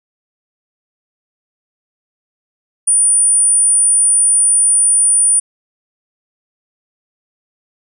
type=tone; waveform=sine; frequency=9397 Hz; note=D9; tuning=in tune; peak=-8 dBFS; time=2.87-5.4 s; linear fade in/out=10 ms; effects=none